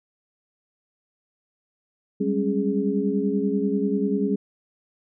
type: tone cluster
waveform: sine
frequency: 193.9 / 204.2 / 273.8 / 414.1 Hz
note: G3 / G#3 / C#4 / G#4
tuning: -19 / -29 / -21 / -5 cents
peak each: -26 dBFS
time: 2.2-4.36 s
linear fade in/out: 10 ms
effects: none